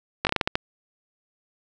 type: slowing click train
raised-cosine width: 0.3 ms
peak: -5 dBFS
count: 8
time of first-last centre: 0.25-0.555 s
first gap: 19 ms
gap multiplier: 1.27
effects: none